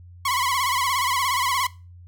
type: tone with vibrato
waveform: sawtooth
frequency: 1046.5 Hz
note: C6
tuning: in tune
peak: -17 dBFS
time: 0.25-1.67 s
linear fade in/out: 5 ms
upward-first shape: sine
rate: 17 Hz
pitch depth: 120 cents each way
effects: noise-tail reverb RT60 0.3 s tail -20 dB re dry + added 88 Hz sine -42 dBFS peak until 2.07 s